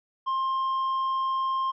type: tone with tanh clipping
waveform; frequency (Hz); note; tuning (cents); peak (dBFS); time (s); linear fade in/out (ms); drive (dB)
triangle; 1059; C6; +21; -25; 0.26-1.72; 20; 8
effects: none

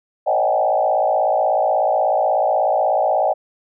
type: tone with frequency modulation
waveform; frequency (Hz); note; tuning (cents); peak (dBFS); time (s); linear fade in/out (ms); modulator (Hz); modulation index
sine; 689; F5; -24; -14; 0.26-3.34; 20; 56.4; 2.4
effects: none

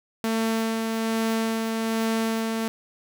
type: tone with tremolo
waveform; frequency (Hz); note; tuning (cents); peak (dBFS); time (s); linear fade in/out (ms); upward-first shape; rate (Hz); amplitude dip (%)
sawtooth; 224.3; A3; +34; -18; 0.24-2.68; 0; sine; 1.2; 30
effects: none

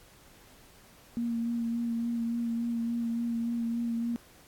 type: tone with vibrato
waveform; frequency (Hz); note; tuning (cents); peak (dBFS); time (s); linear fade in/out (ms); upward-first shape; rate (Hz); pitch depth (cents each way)
sine; 233.3; A#3; +2; -28; 1.17-4.16; 0; sine; 3.5; 20
effects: pink hiss -57 dBFS RMS until 4.47 s + AAC 64 kbps

